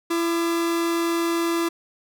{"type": "tone pair together", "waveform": "45% pulse", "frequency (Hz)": [336.2, 1198], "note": ["E4", "D6"], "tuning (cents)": [34, 34], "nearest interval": "octave + minor seventh", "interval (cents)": 2200, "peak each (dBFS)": [-21, -32], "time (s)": [0.1, 1.69], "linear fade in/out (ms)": 10, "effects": []}